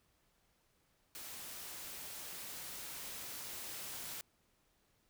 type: noise with level ramp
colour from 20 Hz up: white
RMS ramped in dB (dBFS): -48 to -45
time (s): 1.15-4.21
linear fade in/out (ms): 0
effects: pink hiss -75 dBFS RMS until 5.09 s